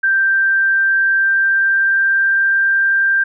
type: tone with pitch glide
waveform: sine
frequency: 1571 to 1582.8 Hz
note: G6 to G6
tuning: +3 to +16 cents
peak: -11 dBFS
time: 0.03-3.24 s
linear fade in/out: 10 ms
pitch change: +13 cents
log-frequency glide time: 0.2-2.71 s
effects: none